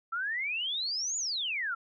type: exponential two-way sweep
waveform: sine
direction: up then down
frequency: 1318.5 to 7040 to 1318.5 Hz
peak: -30 dBFS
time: 0.12-1.75 s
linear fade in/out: 10 ms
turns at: 1.17 s
effects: none